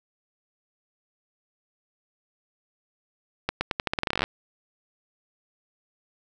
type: accelerating click train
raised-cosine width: 0.3 ms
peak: -8 dBFS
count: 18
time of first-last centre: 3.49-4.24 s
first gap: 120 ms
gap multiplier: 0.85
effects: none